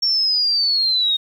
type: linear sweep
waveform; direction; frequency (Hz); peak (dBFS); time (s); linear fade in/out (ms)
sine; down; 5490 to 3700; -15; 0.02-1.17; 10
effects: 8-bit